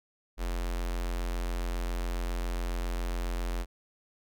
square tone with notch filter, 43.65 Hz, F1, in tune, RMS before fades -32 dBFS, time 0.37-3.66 s, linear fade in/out 50 ms, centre 110 Hz, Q 0.53, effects none

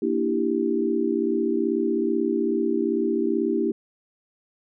sine chord, E half-diminished seventh, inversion second, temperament equal, 233.1 / 293.7 / 329.6 / 392 Hz, Bb3 / D4 / E4 / G4, 0 / 0 / 0 / 0 cents, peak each -27 / -28 / -25 / -25 dBFS, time 0.02-3.72 s, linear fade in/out 5 ms, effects none

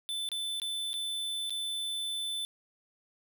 square tone with dropouts, 3520 Hz, A7, in tune, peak -33 dBFS, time 0.09-2.45 s, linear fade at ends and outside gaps 0 ms, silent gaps 0.289-0.317 / 0.599-0.618 / 0.932-0.94 / 1.496-1.505 s, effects none

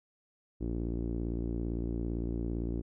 sawtooth tone with low-pass filter, 57.7 Hz, A#1, 17 cents flat, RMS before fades -34 dBFS, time 0.6-2.82 s, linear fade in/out 20 ms, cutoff 330 Hz, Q 3.2, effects none

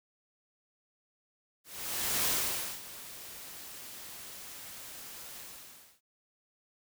white noise with ADSR envelope, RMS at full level -29 dBFS, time 1.64-6.01 s, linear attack 620 ms, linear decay 540 ms, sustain -17 dB, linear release 600 ms, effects none

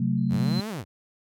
sine chord, F# diminished, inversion second, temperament just, 133.2 / 185 / 222 Hz, C3 / F#3 / A3, +31 / 0 / +16 cents, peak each -26 dBFS, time 0-0.6 s, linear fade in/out 5 ms
sine tone with exponential growth, 4091 Hz, C8, 40 cents flat, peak -30 dBFS, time 0.17-0.61 s, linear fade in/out 5 ms, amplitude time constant 95 ms
sawtooth linear two-way sweep, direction up then down, 73.3 to 228.2 to 73.3 Hz, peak -27 dBFS, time 0.29-0.85 s, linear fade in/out 50 ms, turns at 0.69 s
effects none

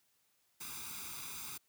white noise with comb filter, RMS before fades -45 dBFS, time 0.6-1.58 s, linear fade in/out 10 ms, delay 0.82 ms, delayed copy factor +0.85, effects white hiss -75 dBFS RMS until 1.68 s + high-pass 60 Hz 12 dB/octave

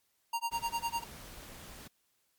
square tone with tremolo, 930 Hz, A#5, 4 cents flat, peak -30 dBFS, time 0.33-1.04 s, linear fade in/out 5 ms, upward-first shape sine, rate 9.9 Hz, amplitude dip 100%
pink noise, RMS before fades -49 dBFS, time 0.51-1.88 s, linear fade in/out 10 ms
effects white hiss -75 dBFS RMS until 2.38 s + MP3 96 kbps

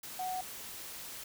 sine tone in noise, 740 Hz, F#5, in tune, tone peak -34 dBFS, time 0.19-0.41 s, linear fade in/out 5 ms, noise white, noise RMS -45 dBFS, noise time 0.03-1.24 s, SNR +8 dB, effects none

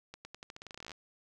accelerating click train, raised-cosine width 0.2 ms, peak -28 dBFS, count 19, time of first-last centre 0.14-0.917 s, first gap 110 ms, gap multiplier 0.87, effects none

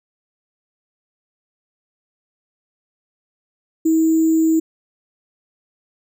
sine tone with sample-and-hold, 321.3 Hz, E4, 44 cents flat, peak -12 dBFS, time 3.85-4.6 s, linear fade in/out 10 ms, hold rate 7350 Hz, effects none

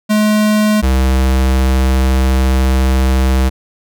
square tone pair in turn, 212.4 / 65.3 Hz, G#3 / C2, +39 / -3 cents, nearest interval octave + minor sixth, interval 2042 cents, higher first, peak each -10 dBFS, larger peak neither, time 0.09-0.82 / 0.82-3.5 s, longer second, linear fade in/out 20 ms, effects none

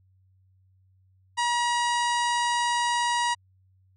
harmonic tone, 957 Hz, A#5, 45 cents sharp, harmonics 1 / 2 / 3 / 4 / 5 / 6 / 7 / 8 / 9 / 10, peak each -24 / -30 / -34 / -36 / -38 / -40 / -41 / -42 / -43 / -44 dBFS, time 1.37-3.35 s, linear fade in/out 20 ms, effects added 94 Hz sine -59 dBFS peak until 3.96 s

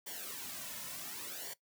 white noise with flanger, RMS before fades -44 dBFS, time 0.06-1.54 s, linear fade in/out 10 ms, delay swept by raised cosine 0.77 to 2.57 ms, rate 0.69 Hz, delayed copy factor -0.8, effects noise-tail reverb RT60 0.1 s tail -18 dB re dry

